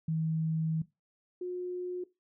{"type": "tone pair in turn", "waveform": "sine", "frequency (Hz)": [160, 360.2], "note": ["D#3", "F#4"], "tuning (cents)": [49, -46], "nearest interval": "octave + major second", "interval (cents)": 1405, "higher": "second", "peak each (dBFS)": [-28, -33], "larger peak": "first", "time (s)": [[0.08, 0.82], [1.41, 2.04]], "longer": "first", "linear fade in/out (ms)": 5, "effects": ["noise-tail reverb RT60 0.2 s tail -17 dB re dry"]}